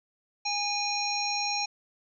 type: harmonic tone with a mistuned harmonic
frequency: 821 Hz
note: G#5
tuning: 20 cents flat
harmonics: 1 / 3 / 5 / 7 / 8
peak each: -32 / -33 / -35 / -32 / -39 dBFS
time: 0.45-1.66 s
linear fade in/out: 10 ms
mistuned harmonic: 7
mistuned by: -55 cents
effects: none